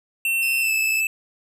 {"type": "tone with pitch glide", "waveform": "square", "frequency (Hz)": [2700, 2629], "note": ["E7", "E7"], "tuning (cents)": [41, -5], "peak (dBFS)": -20, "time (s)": [0.25, 1.07], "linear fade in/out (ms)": 2, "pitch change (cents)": -46, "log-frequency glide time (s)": [0.61, 0.72]}
{"type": "tone", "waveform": "30% pulse", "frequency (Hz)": 2568, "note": "E7", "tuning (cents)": -46, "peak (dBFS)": -25, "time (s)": [0.42, 1.01], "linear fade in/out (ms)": 10}
{"effects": []}